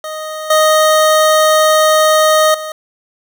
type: tone with level steps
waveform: 25% pulse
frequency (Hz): 622.3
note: D#5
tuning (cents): 0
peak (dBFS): -18 / -4 / -18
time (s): 0.04-2.72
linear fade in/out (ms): 2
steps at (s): 0.5 / 2.54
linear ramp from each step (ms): 5
effects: none